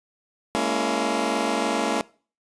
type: chord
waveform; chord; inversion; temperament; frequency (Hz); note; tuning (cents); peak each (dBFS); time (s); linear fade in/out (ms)
15% pulse; A# half-diminished seventh; third; just; 209.8 / 233.1 / 279.7 / 335.6; G#3 / A#3 / C#4 / E4; +18 / 0 / +16 / +31; -23 / -21 / -21 / -22; 0.55-2.01; 0
effects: noise-tail reverb RT60 0.4 s tail -22 dB re dry + resampled to 22050 Hz